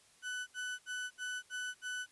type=tone bursts; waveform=35% pulse; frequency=1495 Hz; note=F#6; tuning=17 cents sharp; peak=-36 dBFS; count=6; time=0.22-2.065 s; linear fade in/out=50 ms; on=250 ms; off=69 ms; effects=white hiss -65 dBFS RMS until 2.11 s + resampled to 24000 Hz